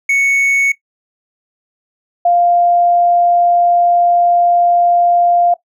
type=tone pair in turn; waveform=triangle / sine; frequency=2217 / 698.3 Hz; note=C#7 / F5; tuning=0 / 0 cents; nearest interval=octave + minor sixth; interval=2000 cents; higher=first; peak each=-8 dBFS; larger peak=neither; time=0.09-0.72 / 2.25-5.54 s; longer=second; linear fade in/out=5 ms; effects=noise-tail reverb RT60 0.1 s tail -17 dB re dry